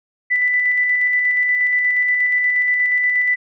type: tone with tremolo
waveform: sine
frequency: 1987 Hz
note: B6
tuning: 10 cents sharp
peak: -13 dBFS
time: 0.3-3.36 s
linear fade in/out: 20 ms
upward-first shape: square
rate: 8.4 Hz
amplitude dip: 25%
effects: none